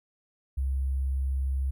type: tone with sample-and-hold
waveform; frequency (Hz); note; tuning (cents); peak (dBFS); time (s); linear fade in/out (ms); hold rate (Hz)
sine; 66.8; C2; +36; -25; 0.57-1.71; 10; 11025
effects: none